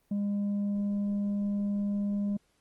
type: tone with tanh clipping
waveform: sine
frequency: 202.9 Hz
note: G#3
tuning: 40 cents flat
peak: -28 dBFS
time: 0.11-2.37 s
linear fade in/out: 5 ms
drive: 3 dB
effects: pink hiss -71 dBFS RMS until 2.6 s + Opus 24 kbps